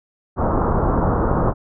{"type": "low-pass noise", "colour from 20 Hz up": "pink", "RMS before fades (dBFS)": -18, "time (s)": [0.36, 1.54], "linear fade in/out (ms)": 50, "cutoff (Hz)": 1300, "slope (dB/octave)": 48, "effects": []}